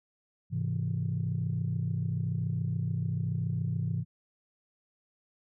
sine chord, Ab augmented, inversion none, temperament equal, 103.83 / 130.81 / 164.81 Hz, Ab2 / C3 / E3, 0 / 0 / 0 cents, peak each -32 dBFS, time 0.5-4.05 s, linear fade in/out 50 ms, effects tanh soft clip ceiling -21 dBFS

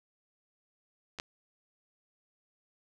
clicks, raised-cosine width 0.2 ms, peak -27 / -18 dBFS, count 2, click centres 1.187 / 1.199 s, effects none

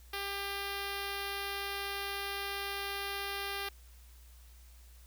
5% pulse tone with notch filter, 398.1 Hz, G4, 27 cents sharp, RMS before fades -38 dBFS, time 0.13-3.69 s, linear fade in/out 5 ms, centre 6900 Hz, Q 1.3, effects added 60 Hz sine -53 dBFS peak until 5.06 s + white hiss -63 dBFS RMS until 5.06 s

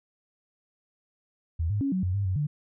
sine tone with pitch steps, 81.9 / 103.3 / 276.3 / 186.6 / 91.5 / 100.1 / 93.4 / 147.7 Hz, E2 / G#2 / C#4 / F#3 / F#2 / G2 / F#2 / D3, -11 / -9 / -6 / +15 / -19 / +37 / +17 / +10 cents, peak -24 dBFS, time 1.59-2.47 s, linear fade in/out 10 ms, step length 110 ms, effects none

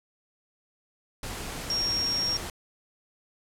sine tone in noise, 5570 Hz, F8, 5 cents flat, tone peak -25 dBFS, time 1.7-2.37 s, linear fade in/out 2 ms, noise pink, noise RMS -36 dBFS, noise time 1.23-2.5 s, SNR +8 dB, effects low-pass 12000 Hz 12 dB/octave

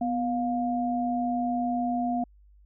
sine tone pair together, 246.9 / 706 Hz, B3 / F5, 0 / +19 cents, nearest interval octave + tritone, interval 1819 cents, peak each -27 / -28 dBFS, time 0.01-2.24 s, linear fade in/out 5 ms, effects added 50 Hz sine -53 dBFS peak until 2.65 s

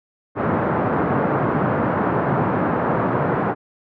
pink band-pass noise, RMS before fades -20 dBFS, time 0.35-3.55 s, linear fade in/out 50 ms, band 120 to 1400 Hz, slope 24 dB/octave, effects none

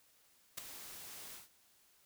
white noise with ADSR envelope, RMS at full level -39 dBFS, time 0.57-1.49 s, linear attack 12 ms, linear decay 7 ms, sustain -11 dB, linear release 150 ms, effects white hiss -69 dBFS RMS until 2.05 s

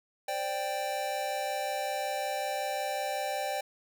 square chord, C suspended second, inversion none, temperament just, 523.3 / 588.7 / 784.9 Hz, C5 / D5 / G5, 0 / +4 / +2 cents, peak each -40 / -36 / -34 dBFS, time 0.28-3.61 s, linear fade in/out 5 ms, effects none

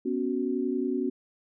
sine chord, B suspended second, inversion none, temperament just, 246.9 / 277.8 / 370.4 Hz, B3 / C#4 / F#4, 0 / +4 / +2 cents, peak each -30 dBFS, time 0.05-1.1 s, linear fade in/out 10 ms, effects none

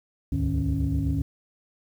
sine tone cluster, 68.7 / 76.5 / 103.3 / 152.8 / 275.3 Hz, C#2 / D#2 / G#2 / D#3 / C#4, -15 / -29 / -9 / -31 / -12 cents, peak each -28 dBFS, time 0.32-1.22 s, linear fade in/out 5 ms, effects tanh soft clip ceiling -16 dBFS + 9-bit

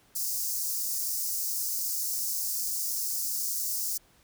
white high-pass noise, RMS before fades -31 dBFS, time 0.15-3.98 s, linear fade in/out 10 ms, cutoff 4900 Hz, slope 48 dB/octave, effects pink hiss -62 dBFS RMS until 4.23 s

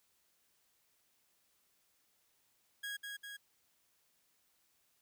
30% pulse tone with echo, 1648 Hz, G#6, 14 cents flat, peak -37 dBFS, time 2.83-2.97 s, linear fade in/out 10 ms, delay 200 ms, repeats 2, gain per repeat -3 dB, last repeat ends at 3.37 s, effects white hiss -75 dBFS RMS until 5.01 s

